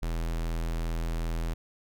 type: tone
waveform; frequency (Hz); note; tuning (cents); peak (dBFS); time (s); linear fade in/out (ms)
square; 41.3; E1; +4; -29; 0.02-1.54; 10
effects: none

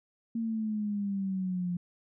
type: exponential sweep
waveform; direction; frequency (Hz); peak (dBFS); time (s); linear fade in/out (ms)
sine; down; 230.4 to 174.61; -29; 0.35-1.77; 5
effects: none

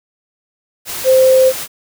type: tone in noise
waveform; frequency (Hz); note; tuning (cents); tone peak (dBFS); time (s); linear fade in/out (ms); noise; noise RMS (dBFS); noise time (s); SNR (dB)
sine; 521; C5; -7; -6; 1.04-1.53; 50; white; -24; 0.85-1.68; +15
effects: none

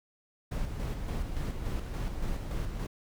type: noise with tremolo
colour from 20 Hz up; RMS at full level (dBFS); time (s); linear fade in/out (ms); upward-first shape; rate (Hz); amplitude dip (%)
brown; -32; 0.51-2.87; 10; square; 3.5; 40
effects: none

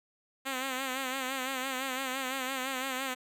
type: tone with vibrato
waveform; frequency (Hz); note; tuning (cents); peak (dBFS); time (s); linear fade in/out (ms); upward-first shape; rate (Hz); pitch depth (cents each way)
5% pulse; 262.4; C4; +5; -21; 0.45-3.15; 20; sine; 5.9; 63
effects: none

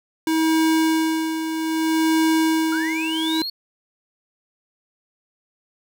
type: tone with tremolo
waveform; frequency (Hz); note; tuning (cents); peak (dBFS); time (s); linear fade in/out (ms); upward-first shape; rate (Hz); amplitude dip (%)
square; 320.2; D#4; +50; -16; 0.27-3.42; 2; sine; 0.63; 60
type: linear sweep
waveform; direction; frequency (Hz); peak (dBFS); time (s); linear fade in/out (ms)
triangle; up; 1355 to 4415; -24; 2.72-3.5; 5
effects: none

